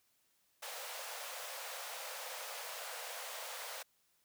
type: high-pass noise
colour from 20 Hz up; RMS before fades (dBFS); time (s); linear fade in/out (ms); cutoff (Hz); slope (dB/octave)
pink; -45; 0.62-3.83; 10; 480; 96
effects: white hiss -75 dBFS RMS until 4.24 s